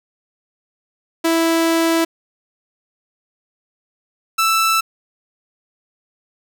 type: tone pair in turn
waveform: sawtooth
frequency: 329.6 / 1323 Hz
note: E4 / E6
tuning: 0 / +6 cents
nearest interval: 2 octaves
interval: 2406 cents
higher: second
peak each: -10 dBFS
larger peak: neither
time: 1.24-2.05 / 4.38-4.81 s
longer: first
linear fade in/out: 10 ms
effects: none